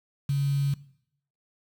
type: tone with quantisation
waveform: sine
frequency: 140 Hz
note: C#3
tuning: 18 cents sharp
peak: -22 dBFS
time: 0.29-0.74 s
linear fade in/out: 5 ms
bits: 7
effects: noise-tail reverb RT60 0.7 s tail -19 dB re dry